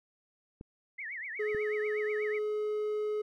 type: clicks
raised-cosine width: 3 ms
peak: -31 dBFS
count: 2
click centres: 0.611 / 1.548 s
type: tone with vibrato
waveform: sine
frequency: 1986 Hz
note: B6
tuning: 9 cents sharp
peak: -37 dBFS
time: 0.98-2.39 s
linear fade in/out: 10 ms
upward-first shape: triangle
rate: 8.2 Hz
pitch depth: 270 cents each way
type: tone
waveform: triangle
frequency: 423.6 Hz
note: G#4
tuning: 34 cents sharp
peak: -28 dBFS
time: 1.39-3.22 s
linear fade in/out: 10 ms
effects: none